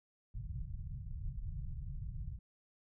pink low-pass noise, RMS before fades -42 dBFS, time 0.34-2.39 s, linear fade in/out 5 ms, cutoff 150 Hz, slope 48 dB/octave, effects none

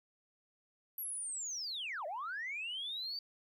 sine linear two-way sweep, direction down then up, 11840 to 568 to 4646 Hz, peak -37 dBFS, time 0.98-3.19 s, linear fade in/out 2 ms, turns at 2.06 s, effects tanh soft clip ceiling -34 dBFS + 13-bit

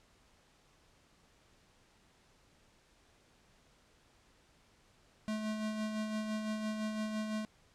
square tone with tremolo, 215.6 Hz, A3, 35 cents flat, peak -34 dBFS, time 5.28-7.45 s, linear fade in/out 0 ms, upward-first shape sine, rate 5.9 Hz, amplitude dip 40%, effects pink hiss -67 dBFS RMS until 7.74 s + low-pass 8000 Hz 12 dB/octave

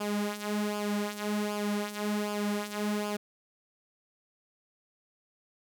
sawtooth tone with flanger, 207.7 Hz, G#3, in tune, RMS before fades -32 dBFS, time 0-3.17 s, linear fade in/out 10 ms, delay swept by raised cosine 0.5 to 4.8 ms, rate 1.3 Hz, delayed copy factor -0.65, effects none

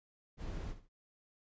brown noise with echo, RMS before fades -41 dBFS, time 0.37-0.75 s, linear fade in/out 50 ms, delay 70 ms, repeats 2, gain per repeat -12 dB, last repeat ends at 0.89 s, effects resampled to 16000 Hz

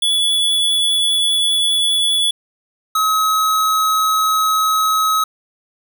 square tone pair in turn, 3421 / 1278.4 Hz, A7 / D#6, -49 / +47 cents, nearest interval octave + perfect fourth, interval 1704 cents, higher first, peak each -14 dBFS, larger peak neither, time 0.02-2.31 / 2.95-5.24 s, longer neither, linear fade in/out 5 ms, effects none

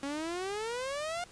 sawtooth exponential sweep, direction up, 272.9 to 719 Hz, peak -30 dBFS, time 0.03-1.24 s, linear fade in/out 2 ms, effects pink hiss -55 dBFS RMS until 1.31 s + resampled to 22050 Hz

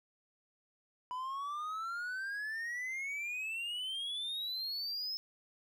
triangle exponential sweep, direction up, 990 to 5220 Hz, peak -35 dBFS, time 1.11-5.17 s, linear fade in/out 0 ms, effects none

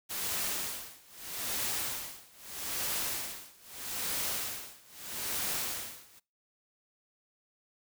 white noise with tremolo, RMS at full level -33 dBFS, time 0.09-6.2 s, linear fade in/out 20 ms, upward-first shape sine, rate 0.79 Hz, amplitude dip 95%, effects noise-tail reverb RT60 0.3 s tail -24 dB re dry

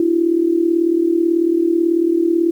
sine tone with amplitude modulation, 336.5 Hz, E4, 36 cents sharp, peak -9 dBFS, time 0-2.51 s, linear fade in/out 2 ms, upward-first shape sine, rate 38.2 Hz, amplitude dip 75%, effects 8-bit

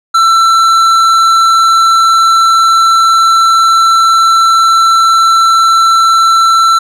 sine tone with tanh clipping, 1339 Hz, E6, 27 cents sharp, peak -6 dBFS, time 0.14-6.79 s, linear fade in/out 10 ms, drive 12 dB, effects none

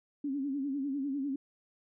sine tone with vibrato, 277.2 Hz, C#4, in tune, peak -31 dBFS, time 0.24-1.36 s, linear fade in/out 5 ms, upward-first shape sine, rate 10 Hz, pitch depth 92 cents each way, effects none

